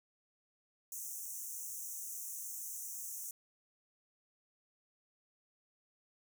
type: high-pass noise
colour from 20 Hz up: pink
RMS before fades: -44 dBFS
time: 0.92-3.31 s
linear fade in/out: 2 ms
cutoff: 5900 Hz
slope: 96 dB/octave
effects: none

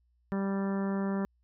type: harmonic tone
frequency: 196 Hz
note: G3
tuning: in tune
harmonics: 1 / 2 / 3 / 4 / 5 / 6 / 7 / 8 / 9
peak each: -29 / -37 / -41 / -46 / -44 / -47 / -48 / -52 / -49 dBFS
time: 0.32-1.25 s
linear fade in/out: 0 ms
effects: added 60 Hz sine -67 dBFS peak until 1.43 s

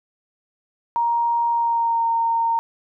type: tone with pitch glide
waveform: sine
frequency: 938 to 919.8 Hz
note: A#5 to A#5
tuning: +11 to -23 cents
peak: -17 dBFS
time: 0.96-2.59 s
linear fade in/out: 0 ms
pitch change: -34 cents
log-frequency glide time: 1.49-2.07 s
effects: none

